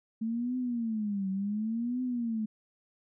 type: tone with vibrato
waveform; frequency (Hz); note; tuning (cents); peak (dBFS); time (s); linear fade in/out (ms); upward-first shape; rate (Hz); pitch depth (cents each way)
sine; 220; A3; 0; -29; 0.21-2.46; 10; triangle; 0.69; 260
effects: none